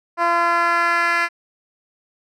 10% pulse tone with band-pass filter sweep, 341.9 Hz, F4, 37 cents flat, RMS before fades -18 dBFS, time 0.17-1.29 s, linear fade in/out 50 ms, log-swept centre 920 to 2000 Hz, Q 1.5, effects none

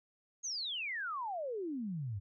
sine exponential sweep, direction down, 6645 to 92.5 Hz, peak -36 dBFS, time 0.43-2.2 s, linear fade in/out 20 ms, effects none

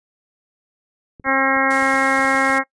clicks, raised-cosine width 3 ms, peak -28 dBFS, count 9, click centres 1.198 / 1.265 / 1.566 / 1.825 / 1.941 / 2.193 / 2.248 / 2.349 / 2.5 s
harmonic tone, 268.7 Hz, C4, 46 cents sharp, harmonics 1 / 2 / 3 / 4 / 5 / 6 / 7 / 8, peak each -23 / -23 / -23 / -23 / -23 / -23 / -23 / -23 dBFS, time 1.24-2.64 s, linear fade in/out 50 ms
white noise, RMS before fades -33 dBFS, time 1.7-2.59 s, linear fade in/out 10 ms
effects noise-tail reverb RT60 0.1 s tail -22 dB re dry + resampled to 22050 Hz

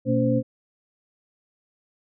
sine tone cluster, 123.4 / 228.5 / 280.2 / 518 Hz, B2 / A#3 / C#4 / C5, -1 / -34 / +19 / -17 cents, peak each -24 dBFS, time 0.05-0.43 s, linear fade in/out 50 ms, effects none

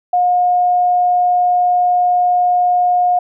sine tone, 717 Hz, F5, 45 cents sharp, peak -10 dBFS, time 0.13-3.19 s, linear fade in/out 5 ms, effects none

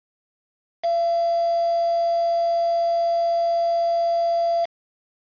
sine tone with quantisation, 679 Hz, F5, 49 cents flat, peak -18 dBFS, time 0.83-4.66 s, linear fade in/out 20 ms, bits 5, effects resampled to 11025 Hz

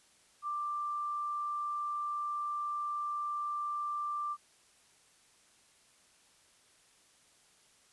sine tone, 1181 Hz, D6, 9 cents sharp, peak -33 dBFS, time 0.42-4.37 s, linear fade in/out 50 ms, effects white hiss -65 dBFS RMS until 7.92 s + resampled to 24000 Hz

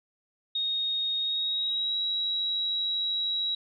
sine tone with pitch glide, 3726 to 3869 Hz, A#7 to B7, -2 to -36 cents, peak -26 dBFS, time 0.55-3.55 s, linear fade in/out 5 ms, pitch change +66 cents, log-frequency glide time 1.19-1.96 s, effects none

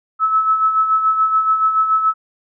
sine tone with tremolo, 1300 Hz, E6, 24 cents flat, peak -10 dBFS, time 0.19-2.14 s, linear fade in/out 50 ms, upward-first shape sine, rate 7 Hz, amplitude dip 55%, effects none

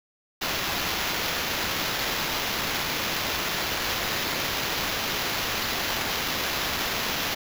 white noise with sample-and-hold, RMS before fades -28 dBFS, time 0.41-7.35 s, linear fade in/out 10 ms, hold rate 8820 Hz, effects none

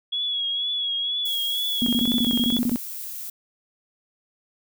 sine tone with vibrato, 3350 Hz, G#7, 14 cents sharp, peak -23 dBFS, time 0.12-2.59 s, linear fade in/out 10 ms, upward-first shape triangle, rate 2.1 Hz, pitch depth 51 cents each way
violet noise, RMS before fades -34 dBFS, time 1.25-3.3 s, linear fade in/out 5 ms
sine tone bursts, 240.4 Hz, B3, 46 cents flat, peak -19 dBFS, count 15, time 1.82-2.759 s, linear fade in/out 0 ms, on 43 ms, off 21 ms
effects none

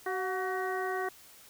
harmonic tone with a mistuned harmonic, 377.2 Hz, F#4, 33 cents sharp, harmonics 1 / 2 / 3 / 4 / 5, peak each -34 / -36 / -39 / -40 / -39 dBFS, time 0.06-1.09 s, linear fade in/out 5 ms, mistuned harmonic 2, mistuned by -53 cents, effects white hiss -55 dBFS RMS until 1.49 s

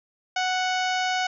harmonic tone, 740 Hz, F#5, in tune, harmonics 1 / 2 / 3 / 4 / 5 / 6 / 7 / 8 / 9, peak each -25 / -29 / -32 / -33 / -38 / -39 / -38 / -42 / -42 dBFS, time 0.36-1.27 s, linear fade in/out 5 ms, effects none

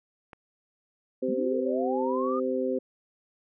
click, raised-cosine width 0.5 ms, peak -29 dBFS, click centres 0.332 s
harmonic tone, 129.2 Hz, C3, 21 cents flat, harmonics 2 / 3 / 4, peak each -30 / -30 / -29 dBFS, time 1.22-2.79 s, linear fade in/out 10 ms
sine linear sweep, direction up, 183.2 to 1244.5 Hz, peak -31 dBFS, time 1.28-2.4 s, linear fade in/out 10 ms
effects none

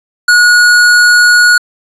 square tone, 1452 Hz, F#6, 33 cents flat, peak -4 dBFS, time 0.28-1.58 s, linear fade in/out 5 ms, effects resampled to 22050 Hz + 7-bit

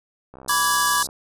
click train, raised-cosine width 1 ms, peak -27 dBFS, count 50, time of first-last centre 0.34-1.089 s, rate 65.4 Hz
white band-pass noise, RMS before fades -27 dBFS, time 0.48-1.07 s, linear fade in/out 5 ms, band 3800 to 12000 Hz, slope 96 dB/octave
square chord, G# diminished, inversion first, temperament equal with one note detuned, 987.8 / 1158.5 / 1661.2 Hz, B5 / D6 / G#6, 0 / -24 / 0 cents, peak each -25 / -23 / -24 dBFS, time 0.49-1.03 s, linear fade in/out 5 ms
effects none

